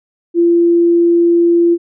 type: tone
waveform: sine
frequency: 341.9 Hz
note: F4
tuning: 37 cents flat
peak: -7 dBFS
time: 0.34-1.78 s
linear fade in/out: 50 ms
effects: none